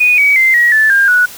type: tone with pitch steps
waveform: sine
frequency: 2473 / 2268 / 2080 / 1906.9 / 1748.7 / 1603.5 / 1470.5 Hz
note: D#7 / C#7 / C7 / A#6 / A6 / G6 / F#6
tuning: -11 / +39 / -11 / +39 / -11 / +39 / -11 cents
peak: -6 dBFS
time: 0-1.26 s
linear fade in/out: 10 ms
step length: 180 ms
effects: white hiss -32 dBFS RMS until 1.37 s